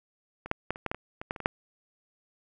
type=clicks; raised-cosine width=0.5 ms; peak=-24 / -11 / -13 / -26 / -15 / -14 / -23 / -22 / -15 / -25 / -23 / -7 dBFS; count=12; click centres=0.46 / 0.514 / 0.706 / 0.759 / 0.863 / 0.915 / 0.946 / 1.215 / 1.309 / 1.362 / 1.403 / 1.459 s; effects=none